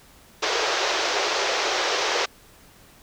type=band-pass noise; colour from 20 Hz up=pink; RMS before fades=-24 dBFS; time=0.42-2.26 s; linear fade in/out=10 ms; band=370 to 6300 Hz; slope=48 dB/octave; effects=pink hiss -52 dBFS RMS until 3.02 s